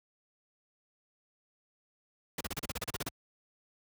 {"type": "noise bursts", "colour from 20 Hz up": "pink", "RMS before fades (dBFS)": -35, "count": 12, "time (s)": [2.38, 3.09], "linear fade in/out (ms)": 5, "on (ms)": 28, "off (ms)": 34, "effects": ["high-pass 60 Hz 12 dB/octave"]}